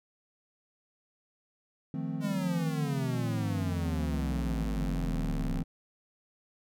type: chord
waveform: triangle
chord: F dominant seventh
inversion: third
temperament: equal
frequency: 155.56 / 174.61 / 220 / 261.6 Hz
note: Eb3 / F3 / A3 / C4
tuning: 0 / 0 / 0 / 0 cents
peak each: -34 / -36 / -37 / -35 dBFS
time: 1.94-5.63 s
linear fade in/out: 2 ms
type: exponential sweep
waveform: square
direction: down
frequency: 209.7 to 30.87 Hz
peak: -32 dBFS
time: 2.2-5.64 s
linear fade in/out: 50 ms
effects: none